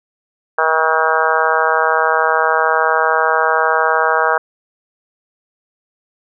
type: harmonic tone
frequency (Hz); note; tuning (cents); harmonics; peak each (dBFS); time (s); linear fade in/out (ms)
159.6; D#3; +44; 3 / 4 / 5 / 6 / 7 / 8 / 9 / 10; -20 / -20 / -20 / -20 / -20 / -20 / -20 / -20; 0.58-4.38; 5
effects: none